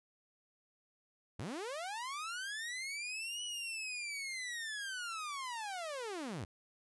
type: linear two-way sweep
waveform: sawtooth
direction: up then down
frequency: 77.78 to 2960 to 77.78 Hz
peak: -36 dBFS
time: 1.39-6.45 s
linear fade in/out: 5 ms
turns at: 3.43 s
effects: resampled to 24000 Hz